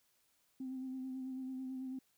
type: tone with vibrato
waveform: sine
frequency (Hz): 260.4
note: C4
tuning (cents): -8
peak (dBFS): -39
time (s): 0.6-1.99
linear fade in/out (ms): 5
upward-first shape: sine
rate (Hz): 9.1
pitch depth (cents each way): 26
effects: tanh soft clip ceiling -35 dBFS + white hiss -75 dBFS RMS until 2.17 s